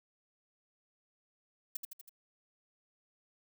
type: noise with echo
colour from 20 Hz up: violet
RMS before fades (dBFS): -37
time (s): 1.75-1.77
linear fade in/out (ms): 5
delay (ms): 81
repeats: 4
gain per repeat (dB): -4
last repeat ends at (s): 2.094
effects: none